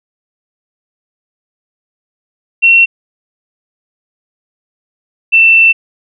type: tone pair in turn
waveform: sine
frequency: 2721 / 2677 Hz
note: F7 / E7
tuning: -46 / +26 cents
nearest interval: unison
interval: 28 cents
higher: first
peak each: -3 dBFS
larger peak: neither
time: 2.62-2.86 / 5.32-5.73 s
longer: second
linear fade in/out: 20 ms
effects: none